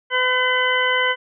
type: harmonic tone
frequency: 506 Hz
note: B4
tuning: 42 cents sharp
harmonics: 1 / 2 / 3 / 4 / 6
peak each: -24 / -23 / -22 / -21 / -24 dBFS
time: 0.1-1.16 s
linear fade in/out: 50 ms
effects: none